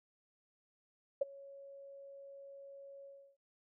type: tone with ADSR envelope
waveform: sine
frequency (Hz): 554.4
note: C#5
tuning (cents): 0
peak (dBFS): -26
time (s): 1.21-3.37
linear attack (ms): 8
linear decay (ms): 17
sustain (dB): -24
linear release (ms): 320
effects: none